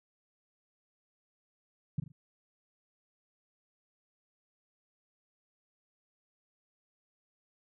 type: tone with echo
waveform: sine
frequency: 146.83 Hz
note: D3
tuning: in tune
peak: -26 dBFS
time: 1.98-2 s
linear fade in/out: 5 ms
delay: 40 ms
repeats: 3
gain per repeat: -9 dB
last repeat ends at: 2.12 s
effects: none